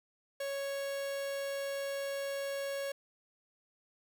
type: tone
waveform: 45% pulse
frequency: 554.4 Hz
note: C#5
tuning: in tune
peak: -35 dBFS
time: 0.4-2.92 s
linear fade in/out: 5 ms
effects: none